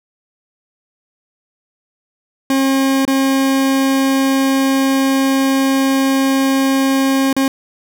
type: tone with dropouts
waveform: 40% pulse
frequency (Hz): 269.4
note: C#4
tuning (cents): -49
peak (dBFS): -11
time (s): 2.5-7.48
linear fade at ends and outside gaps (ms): 2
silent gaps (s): 3.052-3.077 / 7.329-7.365
effects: none